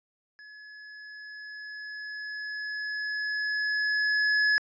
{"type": "tone with level ramp", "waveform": "square", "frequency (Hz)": 1700, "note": "G#6", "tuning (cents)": 40, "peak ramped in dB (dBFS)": [-47, -21], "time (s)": [0.39, 4.58], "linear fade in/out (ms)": 0, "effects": ["resampled to 16000 Hz"]}